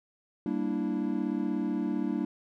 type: chord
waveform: triangle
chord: E half-diminished seventh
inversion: first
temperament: equal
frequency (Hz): 196 / 233.1 / 293.7 / 329.6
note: G3 / Bb3 / D4 / E4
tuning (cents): 0 / 0 / 0 / 0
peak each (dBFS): -32 / -31 / -30 / -33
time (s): 0.46-2.25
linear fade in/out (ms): 2
effects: none